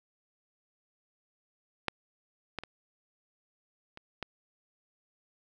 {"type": "clicks", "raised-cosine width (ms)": 0.3, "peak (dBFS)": [-12, -18, -26, -29, -19], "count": 5, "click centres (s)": [1.883, 2.587, 2.636, 3.974, 4.227], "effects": []}